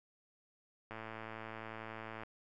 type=click train; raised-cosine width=0.5 ms; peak=-30 dBFS; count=148; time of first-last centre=0.91-2.234 s; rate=111 Hz; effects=none